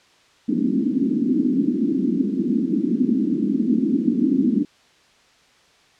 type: band-pass noise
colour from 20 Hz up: pink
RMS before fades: -20 dBFS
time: 0.48-4.65 s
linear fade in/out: 10 ms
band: 210 to 310 Hz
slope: 48 dB/octave
effects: white hiss -55 dBFS RMS until 5.99 s + low-pass 5000 Hz 12 dB/octave